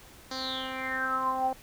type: tone with low-pass filter sweep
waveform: 10% pulse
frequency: 261.6 Hz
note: C4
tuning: in tune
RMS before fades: -31 dBFS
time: 0.31-1.53 s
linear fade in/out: 2 ms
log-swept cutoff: 5200 to 690 Hz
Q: 9.5
effects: pink hiss -52 dBFS RMS until 1.62 s